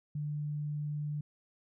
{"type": "tone", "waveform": "sine", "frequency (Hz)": 148.4, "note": "D3", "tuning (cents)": 18, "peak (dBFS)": -33, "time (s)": [0.15, 1.21], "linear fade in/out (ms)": 5, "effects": []}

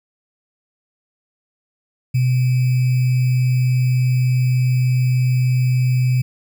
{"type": "tone with sample-and-hold", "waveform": "sine", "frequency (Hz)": 126.7, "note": "B2", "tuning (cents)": 45, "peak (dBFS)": -13, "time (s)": [2.14, 6.22], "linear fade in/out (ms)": 10, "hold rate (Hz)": 2450, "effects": []}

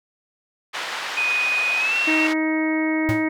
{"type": "band-pass noise", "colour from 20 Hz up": "pink", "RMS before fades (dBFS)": -29, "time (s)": [0.73, 2.34], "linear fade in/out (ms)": 20, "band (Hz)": [990, 3700], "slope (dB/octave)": 12}
{"type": "tone with pitch glide", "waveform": "sine", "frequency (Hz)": [2489, 2714], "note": ["D#7", "E7"], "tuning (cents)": [0, 50], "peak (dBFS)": -19, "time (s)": [1.17, 2.27], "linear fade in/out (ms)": 5, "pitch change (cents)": 150, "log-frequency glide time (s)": [1.77, 1.96]}
{"type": "harmonic tone", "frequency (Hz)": 314.4, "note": "D#4", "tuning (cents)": 18, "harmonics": [1, 2, 3, 4, 5, 6, 7], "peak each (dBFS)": [-20, -30, -33, -38, -39, -30, -28], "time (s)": [2.07, 3.29], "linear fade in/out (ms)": 10}
{"type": "tone with exponential decay", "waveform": "square", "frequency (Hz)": 112.8, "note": "A2", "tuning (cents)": 44, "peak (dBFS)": -18, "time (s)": [3.09, 3.29], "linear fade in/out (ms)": 0, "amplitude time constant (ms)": 42}
{"effects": []}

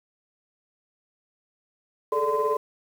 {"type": "tone cluster", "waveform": "sine", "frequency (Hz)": [422.1, 439.7, 586, 1027], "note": ["G#4", "A4", "D5", "C6"], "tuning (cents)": [28, -1, -4, -33], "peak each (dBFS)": [-28, -25, -29, -25], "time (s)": [2.12, 2.57], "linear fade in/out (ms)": 5, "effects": ["tanh soft clip ceiling -13 dBFS", "8-bit"]}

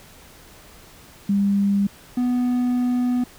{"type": "tone pair in turn", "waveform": ["sine", "triangle"], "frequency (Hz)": [200, 247.2], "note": ["G3", "B3"], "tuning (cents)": [35, 2], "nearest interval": "major third", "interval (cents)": 367, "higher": "second", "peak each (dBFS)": -16, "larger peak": "neither", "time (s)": [[1.29, 1.87], [2.17, 3.24]], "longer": "second", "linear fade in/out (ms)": 5, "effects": ["pink hiss -47 dBFS RMS until 3.38 s"]}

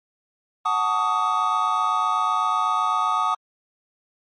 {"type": "chord", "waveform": "triangle", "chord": "D# half-diminished seventh", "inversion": "first", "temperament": "equal with one note detuned", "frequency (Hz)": [740, 880, 1136.6, 1244.5], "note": ["F#5", "A5", "C#6", "D#6"], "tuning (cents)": [0, 0, 43, 0], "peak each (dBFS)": [-26, -25, -23, -20], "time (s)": [0.65, 3.35], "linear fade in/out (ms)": 10, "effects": ["MP3 48 kbps"]}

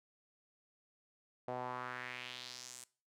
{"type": "tone with band-pass filter sweep", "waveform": "sawtooth", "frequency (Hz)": 125, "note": "B2", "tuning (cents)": 21, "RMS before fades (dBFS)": -45, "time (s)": [1.48, 2.84], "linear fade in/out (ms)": 0, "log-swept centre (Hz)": [640, 8700], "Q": 2.5, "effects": ["noise-tail reverb RT60 0.4 s tail -21 dB re dry"]}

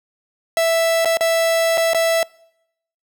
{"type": "tone with dropouts", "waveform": "45% pulse", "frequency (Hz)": 660, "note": "E5", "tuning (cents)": 2, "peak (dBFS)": -14, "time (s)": [0.57, 2.23], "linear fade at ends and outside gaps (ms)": 1, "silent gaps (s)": [[1.048, 1.056], [1.171, 1.208], [1.774, 1.778], [1.934, 1.946]], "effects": ["noise-tail reverb RT60 0.8 s tail -25 dB re dry"]}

